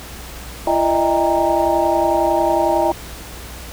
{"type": "tone cluster", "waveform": "sine", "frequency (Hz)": [339.4, 608, 639, 799, 931], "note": ["F4", "D#5", "D#5", "G5", "A#5"], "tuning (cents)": [-49, -40, 46, 33, -2], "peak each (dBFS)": -20, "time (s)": [0.67, 2.92], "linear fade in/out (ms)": 2, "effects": ["added 60 Hz sine -35 dBFS peak until 3.72 s", "pink hiss -35 dBFS RMS until 3.72 s"]}